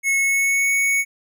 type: tone with pitch glide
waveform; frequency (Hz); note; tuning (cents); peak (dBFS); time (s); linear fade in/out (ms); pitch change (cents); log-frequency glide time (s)
square; 2189 to 2222; C#7 to C#7; -22 to +4; -17; 0.03-1.05; 50; +26; 0.17-0.72
effects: none